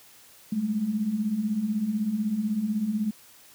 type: beating tone pair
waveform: sine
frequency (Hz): 199.7 / 215.7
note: G3 / A3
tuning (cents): +32 / -34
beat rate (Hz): 16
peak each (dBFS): -31 / -25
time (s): 0.52-3.11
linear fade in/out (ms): 5
effects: white hiss -53 dBFS RMS until 3.54 s + high-pass 60 Hz 12 dB/octave